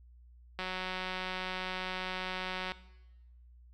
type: click train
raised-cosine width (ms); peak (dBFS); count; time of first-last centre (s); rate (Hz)
0.3; -21; 395; 0.59-2.72; 185
effects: noise-tail reverb RT60 1.0 s tail -17 dB re dry + added 60 Hz sine -54 dBFS peak until 3.73 s